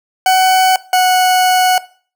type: tone pair in turn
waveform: 40% pulse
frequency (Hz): 749 / 737.4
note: F#5 / F#5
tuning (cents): +21 / -6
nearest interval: unison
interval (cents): 27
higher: first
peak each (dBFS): -7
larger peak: neither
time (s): 0.26-0.76 / 0.93-1.78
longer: second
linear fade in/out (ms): 2
effects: noise-tail reverb RT60 0.4 s tail -18 dB re dry